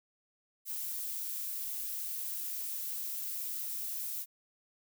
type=noise; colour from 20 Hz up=violet; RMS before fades=-38 dBFS; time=0.65-4.26 s; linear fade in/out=50 ms; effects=none